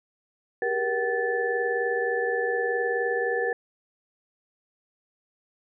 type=tone cluster; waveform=sine; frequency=391.9 / 411.1 / 475.3 / 759 / 1746 Hz; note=G4 / G#4 / A#4 / F#5 / A6; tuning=0 / -18 / +34 / +44 / -14 cents; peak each=-33 / -35 / -26 / -33 / -29 dBFS; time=0.62-3.53 s; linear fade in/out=2 ms; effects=none